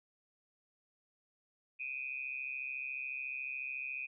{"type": "tone with amplitude modulation", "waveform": "sine", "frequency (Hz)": 2489, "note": "D#7", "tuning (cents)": 0, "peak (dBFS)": -34, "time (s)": [1.79, 4.07], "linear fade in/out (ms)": 20, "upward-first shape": "sine", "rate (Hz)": 134, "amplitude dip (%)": 85, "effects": []}